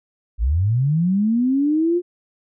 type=linear sweep; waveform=sine; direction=up; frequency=49 to 359.3 Hz; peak=-15 dBFS; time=0.38-2.02 s; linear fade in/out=50 ms; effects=none